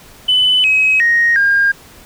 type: tone with pitch steps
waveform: sine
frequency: 3007 / 2548 / 1870 / 1612 Hz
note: F#7 / D#7 / A#6 / G6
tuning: +27 / +41 / +5 / +48 cents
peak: -8 dBFS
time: 0.28-1.72 s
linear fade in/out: 10 ms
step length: 360 ms
effects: tanh soft clip ceiling -4 dBFS + pink hiss -41 dBFS RMS until 2.05 s